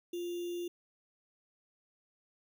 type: tone with sample-and-hold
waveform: sine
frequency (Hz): 349.2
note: F4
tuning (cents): 0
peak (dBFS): -35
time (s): 0.13-0.68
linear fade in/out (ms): 5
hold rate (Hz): 3150
effects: none